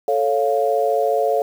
sine chord, A augmented, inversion none, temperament equal, 440 / 554.4 / 698.5 Hz, A4 / C#5 / E#5, 0 / 0 / 0 cents, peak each -20 / -20 / -20 dBFS, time 0.08-1.42 s, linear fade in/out 2 ms, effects 7-bit

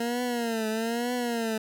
20% pulse tone with vibrato, 232 Hz, A#3, 8 cents flat, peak -22 dBFS, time 0-1.58 s, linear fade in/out 5 ms, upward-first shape triangle, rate 1.1 Hz, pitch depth 120 cents each way, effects none

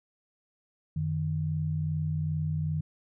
sine tone pair together, 91.7 / 154.22 Hz, F#2 / D#3, -15 / -15 cents, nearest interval major sixth, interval 900 cents, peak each -33 / -28 dBFS, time 0.96-2.81 s, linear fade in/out 5 ms, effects none

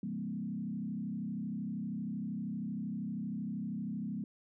sine tone with frequency modulation, 207.7 Hz, G#3, in tune, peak -35 dBFS, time 0.03-4.24 s, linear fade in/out 2 ms, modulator 32.8 Hz, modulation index 1.4, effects none

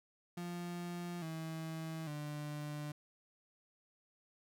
35% pulse tone with pitch steps, 174.61 / 161.05 / 148.53 Hz, F3 / E3 / D3, 0 / -40 / +20 cents, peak -39 dBFS, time 0.37-2.92 s, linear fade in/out 5 ms, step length 850 ms, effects none

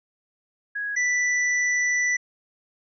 sine / square tone pair in turn, 1661.2 / 1975.5 Hz, G#6 / B6, 0 / 0 cents, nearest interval minor third, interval 300 cents, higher second, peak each -26 / -21 dBFS, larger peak second, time 0.75-0.96 / 0.96-2.17 s, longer second, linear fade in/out 10 ms, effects resampled to 16000 Hz

